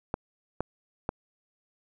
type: clicks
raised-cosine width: 1 ms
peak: -14 dBFS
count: 3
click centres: 0.141 / 0.606 / 1.091 s
effects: none